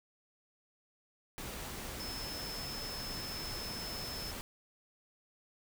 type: tone in noise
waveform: sine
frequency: 5250 Hz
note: E8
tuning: 8 cents flat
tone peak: -42 dBFS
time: 2-4.31 s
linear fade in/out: 0 ms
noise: pink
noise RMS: -43 dBFS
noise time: 1.38-4.41 s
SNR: -2 dB
effects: none